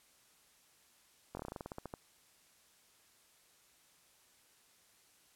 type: slowing click train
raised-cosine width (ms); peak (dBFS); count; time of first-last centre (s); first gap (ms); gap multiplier
1; -28; 14; 1.35-1.939; 21; 1.12
effects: white hiss -67 dBFS RMS until 5.35 s + low-pass 12000 Hz 12 dB/octave